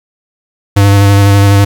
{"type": "tone with vibrato", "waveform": "square", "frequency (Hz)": 100, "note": "G2", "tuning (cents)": 35, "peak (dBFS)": -4, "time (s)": [0.76, 1.65], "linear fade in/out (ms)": 10, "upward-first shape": "square", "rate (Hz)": 12, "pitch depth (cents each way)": 14, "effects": ["7-bit"]}